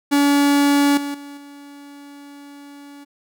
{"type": "tone with level steps", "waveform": "45% pulse", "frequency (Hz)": 285, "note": "C#4", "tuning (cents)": 48, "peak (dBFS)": [-13, -24, -34, -38], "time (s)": [0.11, 3.05], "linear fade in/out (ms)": 20, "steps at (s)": [0.97, 1.14, 1.37], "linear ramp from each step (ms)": 5, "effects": []}